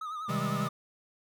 triangle tone with vibrato, 1244.5 Hz, D#6, in tune, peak -33 dBFS, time 0.01-0.69 s, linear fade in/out 5 ms, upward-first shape sine, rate 10 Hz, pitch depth 72 cents each way
square chord, Ab major seventh, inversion first, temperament equal with one note detuned, 130.81 / 159.2 / 196 / 207.7 Hz, C3 / Eb3 / G3 / Ab3, 0 / +40 / 0 / 0 cents, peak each -36 dBFS, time 0.28-0.69 s, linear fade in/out 20 ms
effects none

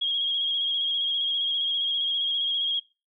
sine tone with vibrato, 3276 Hz, G#7, 24 cents flat, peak -23 dBFS, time 0.01-2.8 s, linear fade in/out 10 ms, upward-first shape square, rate 15 Hz, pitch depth 25 cents each way, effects noise-tail reverb RT60 0.3 s tail -24 dB re dry

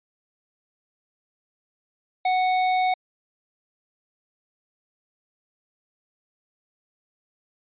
sine tone with hard clipping, 740 Hz, F#5, in tune, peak -21 dBFS, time 2.25-2.94 s, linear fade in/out 5 ms, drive 16 dB, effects resampled to 8000 Hz

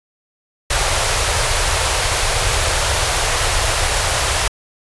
pink band-stop noise, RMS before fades -17 dBFS, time 0.7-4.48 s, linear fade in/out 5 ms, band 110 to 470 Hz, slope 24 dB/octave, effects resampled to 24000 Hz

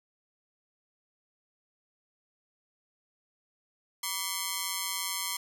5% pulse ring-modulated tone, 1062 Hz, C6, 25 cents sharp, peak -16 dBFS, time 4.03-5.37 s, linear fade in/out 5 ms, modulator 91.3 Hz, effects none

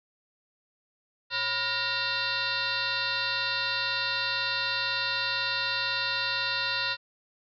sine tone with frequency modulation, 2742 Hz, F7, 32 cents flat, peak -26 dBFS, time 1.3-6.97 s, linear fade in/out 50 ms, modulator 439 Hz, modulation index 4, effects none

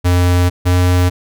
square tone pair in turn, 89 / 89.72 Hz, F2 / F2, +33 / +47 cents, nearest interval unison, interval 14 cents, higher second, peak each -10 dBFS, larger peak neither, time 0.04-0.5 / 0.65-1.1 s, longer first, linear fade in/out 20 ms, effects none

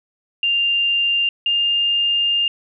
sine tone pair in turn, 2794 / 2809 Hz, F7 / F7, 0 / +9 cents, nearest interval unison, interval 9 cents, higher second, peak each -15 dBFS, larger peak neither, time 0.43-1.29 / 1.46-2.48 s, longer second, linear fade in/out 2 ms, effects none

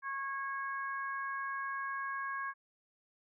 harmonic tone, 548 Hz, C#5, 20 cents flat, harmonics 2 / 3 / 4, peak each -38 / -39 / -52 dBFS, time 0.02-2.54 s, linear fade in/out 50 ms, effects none

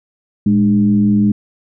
sine tone with frequency modulation, 206.7 Hz, G#3, 8 cents flat, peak -9 dBFS, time 0.46-1.32 s, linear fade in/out 5 ms, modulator 93.9 Hz, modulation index 0.62, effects none

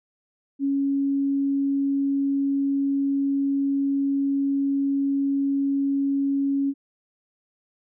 sine tone, 277.2 Hz, C#4, in tune, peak -20 dBFS, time 0.59-6.74 s, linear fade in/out 50 ms, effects none

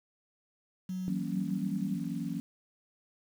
sine tone with pitch glide, 185 to 196 Hz, F#3 to G3, 0 to 0 cents, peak -33 dBFS, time 0.89-1.96 s, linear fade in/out 5 ms, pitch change +100 cents, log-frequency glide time 1.06-1.73 s
sine chord, F# dominant seventh, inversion third, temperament equal, 164.81 / 185 / 233.1 / 277.2 Hz, E3 / F#3 / A#3 / C#4, 0 / 0 / 0 / 0 cents, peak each -38 dBFS, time 1.08-2.4 s, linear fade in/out 0 ms
effects 9-bit

